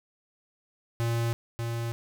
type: tone with echo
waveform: square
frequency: 116.54 Hz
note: A#2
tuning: in tune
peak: -26 dBFS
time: 1-1.33 s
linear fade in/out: 0 ms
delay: 590 ms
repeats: 1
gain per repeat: -4 dB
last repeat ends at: 1.92 s
effects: none